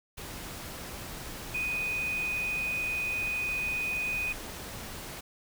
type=tone in noise; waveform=sine; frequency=2489 Hz; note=D#7; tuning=in tune; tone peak=-29 dBFS; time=1.54-4.33 s; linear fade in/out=10 ms; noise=pink; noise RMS=-41 dBFS; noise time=0.17-5.21 s; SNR=+9 dB; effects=none